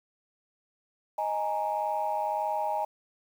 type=chord; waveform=sine; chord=D# suspended fourth; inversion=none; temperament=equal; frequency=622.3 / 830.6 / 932.3 Hz; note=D#5 / G#5 / A#5; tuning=0 / 0 / 0 cents; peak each=-32 / -29 / -32 dBFS; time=1.18-2.85 s; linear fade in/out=5 ms; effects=tanh soft clip ceiling -19 dBFS + 9-bit